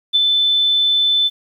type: tone with ADSR envelope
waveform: sine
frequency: 3520 Hz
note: A7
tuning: in tune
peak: -9 dBFS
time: 0.13-1.3 s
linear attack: 25 ms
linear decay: 24 ms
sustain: -3 dB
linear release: 35 ms
effects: 8-bit